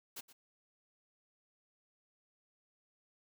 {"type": "noise with echo", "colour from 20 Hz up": "white", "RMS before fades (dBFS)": -45, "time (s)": [0.16, 0.21], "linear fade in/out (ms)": 10, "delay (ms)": 120, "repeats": 1, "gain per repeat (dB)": -15, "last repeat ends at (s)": 0.33, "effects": []}